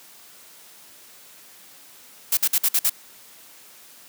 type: noise bursts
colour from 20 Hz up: blue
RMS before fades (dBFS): -19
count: 6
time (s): 2.32-2.897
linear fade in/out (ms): 5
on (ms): 52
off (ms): 53
effects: white hiss -48 dBFS RMS until 4.08 s + high-pass 150 Hz 12 dB/octave